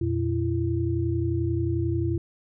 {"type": "tone cluster", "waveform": "sine", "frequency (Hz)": [86.5, 117.8, 336.3], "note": ["F2", "A#2", "E4"], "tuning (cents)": [-16, 19, 35], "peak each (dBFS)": -27, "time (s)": [0.01, 2.18], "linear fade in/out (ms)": 5, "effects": []}